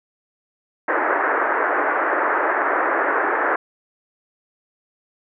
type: band-pass noise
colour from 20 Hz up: white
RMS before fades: -20 dBFS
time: 0.88-3.56 s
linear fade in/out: 5 ms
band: 310 to 1800 Hz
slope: 48 dB/octave
effects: none